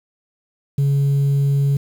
sine tone, 140 Hz, C#3, 18 cents sharp, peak -11 dBFS, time 0.78-1.77 s, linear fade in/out 5 ms, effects tanh soft clip ceiling -13 dBFS + 7-bit

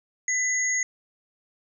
sine tone pair together, 2005 / 6620 Hz, B6 / G#8, +26 / -6 cents, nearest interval octave + major sixth, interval 2068 cents, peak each -25 dBFS, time 0.28-0.83 s, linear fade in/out 2 ms, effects none

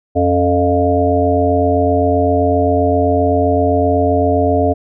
harmonic tone with a mistuned harmonic, 87.7 Hz, F2, 8 cents sharp, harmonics 1 / 3 / 5 / 7 / 8, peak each -17 / -17 / -17 / -17 / -17 dBFS, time 0.15-4.74 s, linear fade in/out 20 ms, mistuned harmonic 3, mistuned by +72 cents, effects none

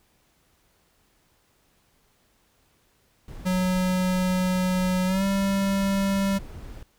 brown noise, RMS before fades -39 dBFS, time 3.28-6.83 s, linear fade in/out 2 ms
square tone with pitch glide, 184 to 196.07 Hz, F#3 to G3, -9 to +1 cents, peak -22 dBFS, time 3.45-6.39 s, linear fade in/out 20 ms, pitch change +110 cents, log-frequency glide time 5.06-5.24 s
effects pink hiss -65 dBFS RMS until 6.98 s

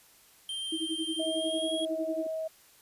square tone with pitch glide, 3156 to 3292 Hz, G7 to G#7, +11 to -16 cents, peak -34 dBFS, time 0.49-1.85 s, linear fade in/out 2 ms, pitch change +73 cents, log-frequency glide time 1.15-1.73 s
sine tone with tremolo, 322.2 Hz, E4, 39 cents flat, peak -29 dBFS, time 0.72-2.27 s, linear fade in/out 5 ms, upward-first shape sine, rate 11 Hz, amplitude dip 100%
sine tone, 639 Hz, D#5, 46 cents sharp, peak -31 dBFS, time 1.19-2.48 s, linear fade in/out 10 ms
effects white hiss -59 dBFS RMS until 2.81 s + resampled to 32000 Hz

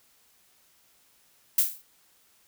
violet noise with exponential decay, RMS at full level -17 dBFS, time 1.58-1.82 s, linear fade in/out 5 ms, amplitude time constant 52 ms, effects white hiss -63 dBFS RMS until 2.47 s

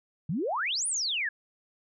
sine exponential two-way sweep, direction up then down, 138.59 to 9920 to 1627 Hz, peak -27 dBFS, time 0.29-1.29 s, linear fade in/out 5 ms, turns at 0.87 s, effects none

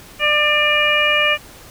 harmonic tone with a mistuned harmonic, 597 Hz, D5, 28 cents sharp, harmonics 1 / 2 / 3 / 4 / 5, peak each -21 / -22 / -20 / -17 / -19 dBFS, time 0.19-1.38 s, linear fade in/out 50 ms, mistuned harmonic 5, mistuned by -60 cents, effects pink hiss -41 dBFS RMS until 1.7 s

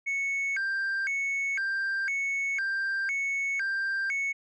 sine tone with vibrato, 1869 Hz, A#6, 4 cents sharp, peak -24 dBFS, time 0.06-4.33 s, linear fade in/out 20 ms, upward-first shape square, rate 0.99 Hz, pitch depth 290 cents each way, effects tanh soft clip ceiling -26 dBFS

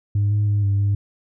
sine tone with pitch steps, 102.1 / 104.1 / 102.8 / 99.7 / 100.9 Hz, G#2 / G#2 / G#2 / G2 / G#2, -29 / +5 / -17 / +30 / -49 cents, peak -14 dBFS, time 0.15-0.95 s, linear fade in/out 5 ms, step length 160 ms, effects tanh soft clip ceiling -14 dBFS

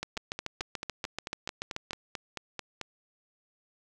two click trains, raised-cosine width 0.2 ms, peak -16 / -18 dBFS, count 14 / 13, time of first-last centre 0.03-1.909 / 0.17-2.813 s, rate 6.92 / 4.54 Hz, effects none

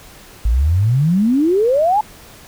sine exponential sweep, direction up, 51.91 to 880 Hz, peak -11 dBFS, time 0.45-2.01 s, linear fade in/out 5 ms, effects pink hiss -41 dBFS RMS until 2.47 s

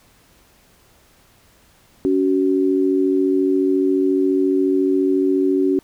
sine tone pair together, 281.6 / 375.9 Hz, C#4 / F#4, +27 / +27 cents, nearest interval perfect fourth, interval 500 cents, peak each -17 dBFS, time 2.05-5.79 s, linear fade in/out 0 ms, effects pink hiss -54 dBFS RMS until 5.83 s

